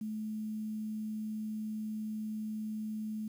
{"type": "tone with quantisation", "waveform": "sine", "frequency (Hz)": 215.7, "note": "A3", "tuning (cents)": -34, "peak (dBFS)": -35, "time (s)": [0.01, 3.28], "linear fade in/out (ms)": 5, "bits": 10, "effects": []}